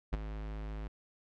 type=tone with ADSR envelope; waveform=square; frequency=52.7 Hz; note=G#1; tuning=26 cents sharp; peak=-28 dBFS; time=0.12-0.88 s; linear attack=19 ms; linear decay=19 ms; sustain=-11 dB; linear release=9 ms; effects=low-pass 3000 Hz 12 dB/octave + AAC 64 kbps